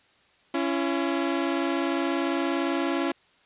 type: tone pair together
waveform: sawtooth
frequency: 277.7 / 337.8 Hz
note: C#4 / E4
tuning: +3 / +42 cents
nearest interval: minor third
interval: 339 cents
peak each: -23 / -23 dBFS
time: 0.54-3.12 s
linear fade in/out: 5 ms
effects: white hiss -61 dBFS RMS until 3.45 s + resampled to 8000 Hz